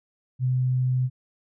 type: tone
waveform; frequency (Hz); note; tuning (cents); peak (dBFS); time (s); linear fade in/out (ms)
sine; 127.6; C3; -43; -20; 0.39-1.1; 50
effects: none